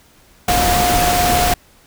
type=tone in noise; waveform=sine; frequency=713 Hz; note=F5; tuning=36 cents sharp; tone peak=-15 dBFS; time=0.48-1.54 s; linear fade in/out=5 ms; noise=pink; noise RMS=-17 dBFS; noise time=0.48-1.54 s; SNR=-1 dB; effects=pink hiss -50 dBFS RMS until 1.86 s